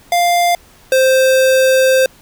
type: tone pair in turn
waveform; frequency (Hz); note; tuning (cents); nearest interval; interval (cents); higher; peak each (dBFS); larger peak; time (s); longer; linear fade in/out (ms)
square; 698.5 / 523.3; F5 / C5; 0 / 0; perfect fourth; 500; first; -11 / -9; second; 0.12-0.55 / 0.92-2.06; second; 2
effects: pink hiss -46 dBFS RMS until 2.21 s